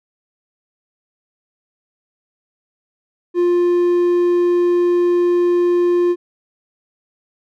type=tone; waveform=triangle; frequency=351.3 Hz; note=F4; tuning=10 cents sharp; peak=-10 dBFS; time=3.34-6.16 s; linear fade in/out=50 ms; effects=none

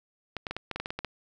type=clicks; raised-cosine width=0.3 ms; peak=-17 dBFS; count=11; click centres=0.367 / 0.468 / 0.51 / 0.566 / 0.713 / 0.76 / 0.8 / 0.859 / 0.905 / 0.99 / 1.047 s; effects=none

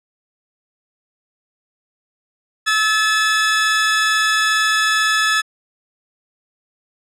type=tone pair together; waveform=sawtooth; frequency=1300 / 1725.9 Hz; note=E6 / A6; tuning=-24 / -34 cents; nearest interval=perfect fourth; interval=490 cents; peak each=-15 / -12 dBFS; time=2.66-5.42 s; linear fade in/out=20 ms; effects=low-pass 8000 Hz 12 dB/octave

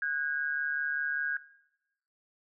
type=tone pair together; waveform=sine; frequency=1480 / 1625.1 Hz; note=F#6 / G#6; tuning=0 / -38 cents; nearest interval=major second; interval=162 cents; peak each=-34 / -30 dBFS; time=0.02-1.37 s; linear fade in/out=2 ms; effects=noise-tail reverb RT60 0.9 s tail -20 dB re dry

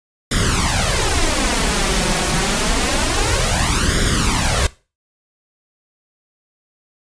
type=noise with flanger; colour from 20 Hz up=pink; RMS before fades=-17 dBFS; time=0.31-4.67 s; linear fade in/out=5 ms; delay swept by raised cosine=0.57 to 5.47 ms; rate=0.27 Hz; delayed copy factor=+0.75; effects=noise-tail reverb RT60 0.3 s tail -19 dB re dry + resampled to 22050 Hz

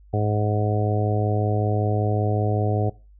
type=harmonic tone; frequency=105.3 Hz; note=G#2; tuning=24 cents sharp; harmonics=1 / 2 / 3 / 4 / 5 / 6 / 7; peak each=-21 / -31 / -31 / -28 / -32 / -32 / -29 dBFS; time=0.13-2.9 s; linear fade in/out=10 ms; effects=noise-tail reverb RT60 0.3 s tail -21 dB re dry + added 50 Hz sine -47 dBFS peak until 3.19 s

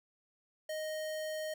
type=tone; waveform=square; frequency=622 Hz; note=D#5; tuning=1 cent flat; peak=-37 dBFS; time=0.69-1.54 s; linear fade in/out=5 ms; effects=none

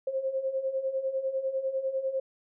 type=beating tone pair; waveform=sine; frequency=525 / 535 Hz; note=C5 / C5; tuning=+6 / +38 cents; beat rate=10 Hz; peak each=-34 / -29 dBFS; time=0.07-2.2 s; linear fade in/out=5 ms; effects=none

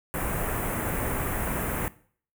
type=band-stop noise; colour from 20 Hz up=pink; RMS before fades=-29 dBFS; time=0.14-1.88 s; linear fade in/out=0 ms; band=2200 to 9400 Hz; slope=24 dB/octave; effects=noise-tail reverb RT60 0.5 s tail -19 dB re dry

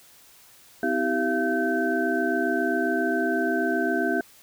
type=tone cluster; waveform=sine; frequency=253.9 / 321 / 388.7 / 683 / 1538 Hz; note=B3 / E4 / G4 / F5 / G6; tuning=+48 / -46 / -15 / -39 / -33 cents; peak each=-28 dBFS; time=0.83-4.21 s; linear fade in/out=2 ms; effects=white hiss -53 dBFS RMS until 4.42 s

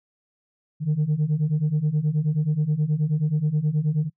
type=beating tone pair; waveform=sine; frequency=146.83 / 156.23 Hz; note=D3 / D#3; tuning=0 / +7 cents; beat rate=9.4 Hz; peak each=-22 / -20 dBFS; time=0.8-4.1 s; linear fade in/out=50 ms; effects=noise-tail reverb RT60 0.1 s tail -26 dB re dry + tanh soft clip ceiling -16 dBFS

